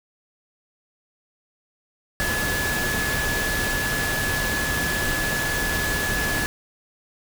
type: tone in noise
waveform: sine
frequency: 1706 Hz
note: G#6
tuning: 46 cents sharp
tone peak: -25 dBFS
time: 2.2-6.46 s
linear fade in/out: 0 ms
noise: pink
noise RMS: -26 dBFS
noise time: 2.2-6.46 s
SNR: -2 dB
effects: none